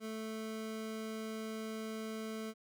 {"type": "tone", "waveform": "25% pulse", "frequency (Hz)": 220, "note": "A3", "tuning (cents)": 0, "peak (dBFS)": -36, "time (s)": [0, 2.54], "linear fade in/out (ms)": 50, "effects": []}